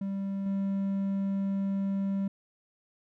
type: tone with level steps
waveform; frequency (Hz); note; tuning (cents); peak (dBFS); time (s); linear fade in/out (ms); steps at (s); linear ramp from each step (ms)
triangle; 196; G3; 0; -28 / -25; 0.01-2.28; 5; 0.46; 2
effects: none